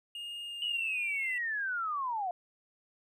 triangle tone with pitch glide, 2838 to 2710 Hz, F7 to E7, +27 to +47 cents, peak -37 dBFS, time 0.15-1.38 s, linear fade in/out 2 ms, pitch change -80 cents, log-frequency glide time 0.45-1.16 s
sine linear sweep, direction down, 2960 to 690 Hz, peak -31 dBFS, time 0.62-2.31 s, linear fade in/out 2 ms
effects none

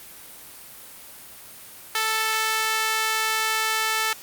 sawtooth tone with high-pass filter, 440 Hz, A4, in tune, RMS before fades -24 dBFS, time 1.95-4.13 s, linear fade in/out 2 ms, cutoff 1400 Hz, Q 1, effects white hiss -43 dBFS RMS until 4.22 s + Opus 32 kbps

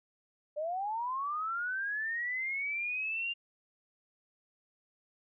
sine linear sweep, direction up, 581 to 2811 Hz, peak -32 dBFS, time 0.56-3.34 s, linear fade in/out 20 ms, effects none

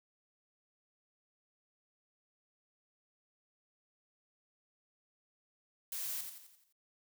blue noise with echo, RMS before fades -40 dBFS, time 5.92-6.21 s, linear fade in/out 2 ms, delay 86 ms, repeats 6, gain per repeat -6 dB, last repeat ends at 6.726 s, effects none

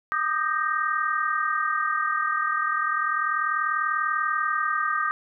sine chord, Eb major seventh, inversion third, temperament equal with one note detuned, 1204.2 / 1244.5 / 1568 / 1864.7 Hz, D6 / Eb6 / G6 / Bb6, +43 / 0 / 0 / 0 cents, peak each -27 / -27 / -28 / -31 dBFS, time 0.12-5.11 s, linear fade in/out 0 ms, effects none

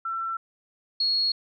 sine tone pair in turn, 1344 / 4317 Hz, E6 / C#8, +33 / -47 cents, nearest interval octave + minor sixth, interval 2020 cents, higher second, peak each -27 / -21 dBFS, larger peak second, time 0.05-0.37 / 1-1.32 s, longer neither, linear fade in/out 5 ms, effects none

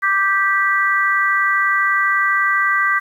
harmonic tone, 392 Hz, G4, in tune, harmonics 3 / 4 / 5, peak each -18 / -18 / -18 dBFS, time 0.02-3 s, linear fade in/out 20 ms, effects 8-bit

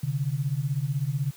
sine beating tone pair, 130.81 / 146.81 Hz, C3 / D3, 0 / 0 cents, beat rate 16 Hz, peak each -27 dBFS, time 0.03-1.31 s, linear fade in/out 5 ms, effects white hiss -51 dBFS RMS until 1.36 s + high-pass 80 Hz 12 dB/octave

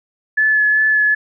sine tone with vibrato, 1721 Hz, A6, 39 cents flat, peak -11 dBFS, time 0.37-1.15 s, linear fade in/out 10 ms, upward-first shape sine, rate 2.6 Hz, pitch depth 15 cents each way, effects none

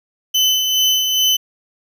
35% pulse tone with tremolo, 3030 Hz, F#7, 40 cents sharp, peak -10 dBFS, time 0.34-1.37 s, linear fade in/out 10 ms, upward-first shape sine, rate 2.4 Hz, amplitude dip 40%, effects none

